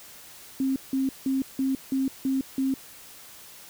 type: tone bursts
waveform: sine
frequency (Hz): 266.9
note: C4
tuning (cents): +35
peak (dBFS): -22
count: 7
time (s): 0.6-2.74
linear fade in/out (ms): 2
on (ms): 160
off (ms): 170
effects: white hiss -47 dBFS RMS until 3.69 s